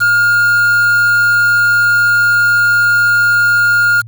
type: tone with quantisation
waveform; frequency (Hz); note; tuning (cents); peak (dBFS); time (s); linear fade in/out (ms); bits
triangle; 1418; F6; +26; -6; 0-4.02; 20; 4
effects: added 113 Hz sine -29 dBFS peak until 4.07 s